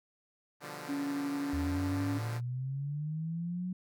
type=chord; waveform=5% pulse; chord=G dominant seventh; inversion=first; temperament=equal; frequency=123.47 / 146.83 / 174.61 / 196 Hz; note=B2 / D3 / F3 / G3; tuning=0 / 0 / 0 / 0 cents; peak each=-39 / -33 / -35 / -39 dBFS; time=0.6-2.41 s; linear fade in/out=50 ms
type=tone; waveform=sine; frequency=281.7 Hz; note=C#4; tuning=28 cents sharp; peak=-32 dBFS; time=0.88-2.19 s; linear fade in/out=20 ms
type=linear sweep; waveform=sine; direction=up; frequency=76.9 to 185 Hz; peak=-33 dBFS; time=1.53-3.73 s; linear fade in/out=5 ms
effects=none